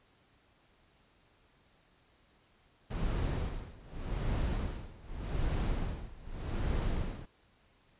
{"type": "noise with tremolo", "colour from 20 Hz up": "brown", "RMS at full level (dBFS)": -31, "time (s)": [2.9, 7.26], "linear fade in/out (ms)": 10, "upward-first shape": "sine", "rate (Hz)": 0.84, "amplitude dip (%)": 90, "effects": ["pink hiss -67 dBFS RMS until 7.99 s", "resampled to 8000 Hz"]}